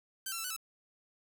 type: tone with pitch steps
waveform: 5% pulse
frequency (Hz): 1547 / 1354 / 1328 / 1489 / 1312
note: G6 / E6 / E6 / F#6 / E6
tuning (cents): -23 / +46 / +12 / +11 / -9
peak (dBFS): -25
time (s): 0.26-0.565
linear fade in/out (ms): 5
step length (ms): 61
effects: 9-bit